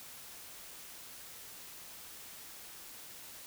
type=silence; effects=white hiss -50 dBFS RMS until 3.46 s